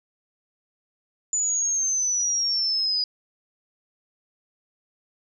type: exponential sweep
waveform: sine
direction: down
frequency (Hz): 7020 to 4921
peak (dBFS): -21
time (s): 1.33-3.04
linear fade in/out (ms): 2
effects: none